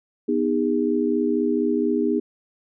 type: chord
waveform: sine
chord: G# minor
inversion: first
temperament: equal with one note detuned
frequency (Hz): 246.9 / 311.1 / 405.8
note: B3 / D#4 / G#4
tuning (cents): 0 / 0 / -40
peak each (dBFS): -23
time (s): 0.28-2.2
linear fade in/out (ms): 10
effects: none